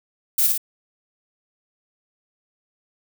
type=noise with echo; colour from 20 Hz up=violet; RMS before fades=-18 dBFS; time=0.38-0.47 s; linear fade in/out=5 ms; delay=54 ms; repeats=2; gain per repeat=-3 dB; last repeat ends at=0.578 s; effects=none